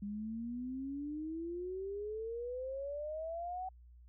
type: exponential sweep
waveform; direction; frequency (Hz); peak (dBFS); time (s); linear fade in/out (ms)
sine; up; 200.4 to 758; -38; 0.02-3.69; 5
effects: added 60 Hz sine -55 dBFS peak until 4.08 s